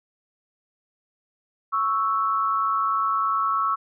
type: tone pair together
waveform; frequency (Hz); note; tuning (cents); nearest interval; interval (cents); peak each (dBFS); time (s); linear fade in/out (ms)
sine; 1108.7 / 1318.5; C#6 / E6; 0 / 0; minor third; 300; -23; 1.72-3.76; 20
effects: none